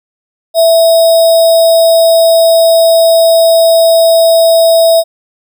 sine tone with sample-and-hold, 660 Hz, E5, 2 cents sharp, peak -3 dBFS, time 0.54-5.04 s, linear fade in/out 50 ms, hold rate 4410 Hz, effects none

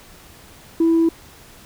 sine tone, 329.6 Hz, E4, in tune, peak -11 dBFS, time 0.8-1.09 s, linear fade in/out 5 ms, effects tanh soft clip ceiling -10 dBFS + pink hiss -45 dBFS RMS until 1.65 s

